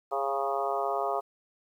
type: harmonic tone with a mistuned harmonic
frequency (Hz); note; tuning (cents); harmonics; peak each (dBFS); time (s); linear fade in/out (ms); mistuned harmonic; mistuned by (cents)
137.2; C#3; -17; 3 / 4 / 5 / 6 / 7 / 8 / 9; -34 / -35 / -31 / -36 / -37 / -37 / -36; 0.11-1.21; 20; 5; +17
effects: 10-bit